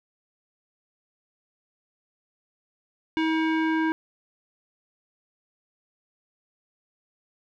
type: tone with low-pass filter sweep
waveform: square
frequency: 319.6 Hz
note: D#4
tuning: 47 cents sharp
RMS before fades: -24 dBFS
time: 3.17-3.92 s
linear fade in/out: 0 ms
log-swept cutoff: 2700 to 1700 Hz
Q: 1.9
effects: none